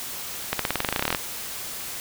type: accelerating click train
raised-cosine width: 0.3 ms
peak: -6 dBFS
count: 17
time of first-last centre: 0.53-1.148 s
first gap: 63 ms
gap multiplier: 0.93
effects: white hiss -34 dBFS RMS until 2 s